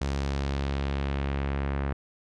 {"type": "tone with low-pass filter sweep", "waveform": "sawtooth", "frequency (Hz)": 69.3, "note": "C#2", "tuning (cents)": 0, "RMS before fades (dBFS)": -29, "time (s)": [0.01, 1.93], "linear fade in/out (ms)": 5, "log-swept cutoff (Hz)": [6400, 1800], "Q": 1.2, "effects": []}